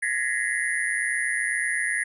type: tone cluster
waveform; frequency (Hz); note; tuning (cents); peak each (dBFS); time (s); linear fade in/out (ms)
sine; 1689 / 1862 / 1990 / 2092 / 9680; G#6 / A#6 / B6 / C7 / D#9; +29 / -2 / +13 / -1 / -49; -29 / -27 / -30 / -33 / -33; 0.02-2.04; 10
effects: none